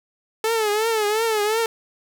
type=tone with vibrato; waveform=sawtooth; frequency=435 Hz; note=A4; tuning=20 cents flat; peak=-15 dBFS; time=0.44-1.66 s; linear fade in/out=2 ms; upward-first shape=triangle; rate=2.8 Hz; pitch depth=110 cents each way; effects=9-bit